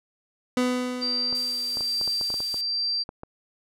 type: tone with exponential decay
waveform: 30% pulse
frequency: 250 Hz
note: B3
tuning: 21 cents sharp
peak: -17 dBFS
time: 0.57-2.18 s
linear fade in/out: 2 ms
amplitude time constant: 350 ms
type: tone with tremolo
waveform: sine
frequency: 4699 Hz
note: D8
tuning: in tune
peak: -23 dBFS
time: 1.01-3.04 s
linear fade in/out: 20 ms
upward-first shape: sine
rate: 1.2 Hz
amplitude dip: 30%
type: clicks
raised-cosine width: 1 ms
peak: -23 dBFS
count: 12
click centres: 1.327 / 1.771 / 1.808 / 2.013 / 2.077 / 2.212 / 2.303 / 2.341 / 2.404 / 2.543 / 3.091 / 3.234 s
type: noise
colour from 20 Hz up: violet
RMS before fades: -33 dBFS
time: 1.35-2.61 s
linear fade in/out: 0 ms
effects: low-pass 9000 Hz 12 dB/octave